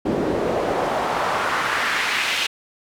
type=noise with band-pass filter sweep; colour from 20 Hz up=pink; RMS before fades=-22 dBFS; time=0.05-2.47 s; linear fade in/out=10 ms; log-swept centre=320 to 2900 Hz; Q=1.6; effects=none